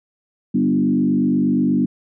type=tone with frequency modulation; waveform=sine; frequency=244.6 Hz; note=B3; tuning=16 cents flat; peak=-14 dBFS; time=0.54-1.86 s; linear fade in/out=10 ms; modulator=48.4 Hz; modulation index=1.3; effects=none